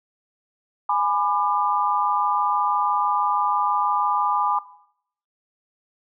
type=chord; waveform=sine; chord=G# diminished; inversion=none; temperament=just; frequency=830.6 / 996.7 / 1196.1 Hz; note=G#5 / B5 / D6; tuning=0 / +16 / +31 cents; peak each=-23 dBFS; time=0.89-4.59 s; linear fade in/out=5 ms; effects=noise-tail reverb RT60 0.7 s tail -18 dB re dry